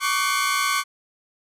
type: tone cluster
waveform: sawtooth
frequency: 1120 / 1179 / 1517 / 2118 Hz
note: C#6 / D6 / F#6 / C7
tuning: +18 / +6 / +43 / +21 cents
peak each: -19 / -24 / -24 / -25 dBFS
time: 0-0.84 s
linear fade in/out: 50 ms
effects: resampled to 32000 Hz